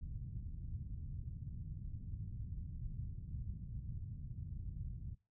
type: low-pass noise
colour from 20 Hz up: white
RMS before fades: -45 dBFS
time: 0.01-5.15 s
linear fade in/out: 10 ms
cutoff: 130 Hz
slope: 24 dB/octave
effects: noise-tail reverb RT60 0.3 s tail -21 dB re dry